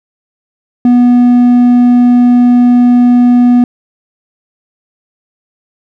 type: tone with hard clipping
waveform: sine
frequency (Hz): 244.3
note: B3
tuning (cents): -19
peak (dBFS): -4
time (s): 0.85-3.64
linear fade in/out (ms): 2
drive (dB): 3
effects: none